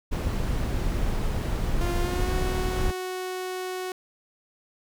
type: noise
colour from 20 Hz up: brown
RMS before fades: -26 dBFS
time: 0.11-2.92 s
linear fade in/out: 20 ms
type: tone with pitch glide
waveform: sawtooth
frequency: 349.2 to 369.3 Hz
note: F4 to F#4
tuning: 0 to -3 cents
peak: -26 dBFS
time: 1.81-3.92 s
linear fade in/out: 2 ms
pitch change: +97 cents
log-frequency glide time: 1.99-2.33 s
effects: none